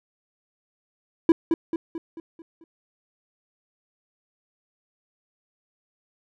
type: tone with echo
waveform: triangle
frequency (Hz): 329.6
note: E4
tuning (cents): 0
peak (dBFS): -9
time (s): 1.29-1.32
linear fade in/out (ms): 2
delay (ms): 220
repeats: 6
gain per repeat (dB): -6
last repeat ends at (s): 2.64
effects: none